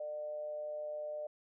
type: tone with amplitude modulation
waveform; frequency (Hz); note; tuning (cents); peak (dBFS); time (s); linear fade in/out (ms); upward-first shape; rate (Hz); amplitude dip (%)
sine; 601; D5; +40; -36; 0-1.27; 5; sine; 149; 40
effects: none